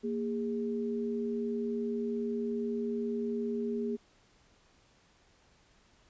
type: tone pair together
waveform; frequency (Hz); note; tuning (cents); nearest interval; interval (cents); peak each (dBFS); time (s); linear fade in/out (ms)
sine; 232.5 / 409.9; A#3 / G#4; -4 / -23; minor seventh; 981; -33 / -34; 0.03-3.97; 20
effects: pink hiss -65 dBFS RMS until 6.09 s + resampled to 16000 Hz